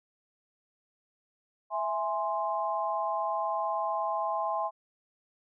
sine chord, E augmented, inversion none, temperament equal, 659.3 / 830.6 / 1046.5 Hz, E5 / G#5 / B#5, 0 / 0 / 0 cents, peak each -33 / -32 / -32 dBFS, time 1.7-4.71 s, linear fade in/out 50 ms, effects none

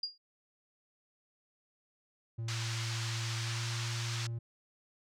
sine tone with exponential decay, 4827 Hz, D8, 47 cents sharp, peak -30 dBFS, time 0.03-0.18 s, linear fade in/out 5 ms, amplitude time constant 32 ms
triangle tone with pitch glide, 114.3 to 116.37 Hz, A#2 to A#2, -34 to -3 cents, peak -33 dBFS, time 2.38-4.39 s, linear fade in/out 10 ms, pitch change +31 cents, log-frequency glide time 3.36-3.67 s
white band-pass noise, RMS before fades -41 dBFS, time 2.48-4.27 s, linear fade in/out 5 ms, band 890 to 6200 Hz, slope 24 dB/octave
effects none

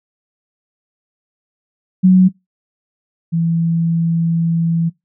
sine tone pair in turn, 185 / 166.34 Hz, F#3 / E3, 0 / +16 cents, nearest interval major second, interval 184 cents, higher first, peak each -5 / -13 dBFS, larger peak first, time 2.03-2.29 / 3.32-4.9 s, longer second, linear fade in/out 20 ms, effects noise-tail reverb RT60 0.2 s tail -23 dB re dry

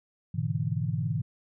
sine chord, E dominant seventh, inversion first, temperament equal with one note detuned, 105.03 / 123.47 / 146.83 / 164.81 Hz, G#2 / B2 / D3 / E3, +20 / 0 / 0 / 0 cents, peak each -32 dBFS, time 0.34-1.22 s, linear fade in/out 10 ms, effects none

